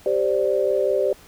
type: chord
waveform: sine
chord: G suspended fourth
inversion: none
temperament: just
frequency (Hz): 392 / 522.7 / 588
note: G4 / C5 / D5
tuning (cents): 0 / -2 / +2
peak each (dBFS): -22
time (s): 0.06-1.13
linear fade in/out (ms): 2
effects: pink hiss -49 dBFS RMS until 1.27 s